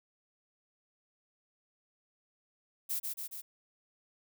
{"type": "noise with echo", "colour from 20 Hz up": "violet", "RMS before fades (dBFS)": -34, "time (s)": [2.89, 3], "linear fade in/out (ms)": 20, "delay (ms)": 140, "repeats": 3, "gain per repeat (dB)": -3, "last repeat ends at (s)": 3.42, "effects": []}